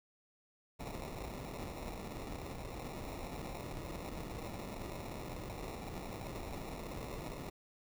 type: noise with sample-and-hold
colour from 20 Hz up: pink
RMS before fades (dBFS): -44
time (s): 0.79-7.5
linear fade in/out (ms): 10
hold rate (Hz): 1575
effects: none